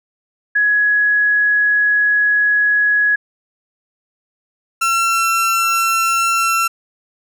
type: tone pair in turn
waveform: sine / 30% pulse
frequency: 1677 / 1350.4 Hz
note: G#6 / E6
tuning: +16 / +41 cents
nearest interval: major third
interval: 375 cents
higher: first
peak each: -11 dBFS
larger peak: neither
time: 0.55-3.16 / 4.81-6.68 s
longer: first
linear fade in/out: 10 ms
effects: none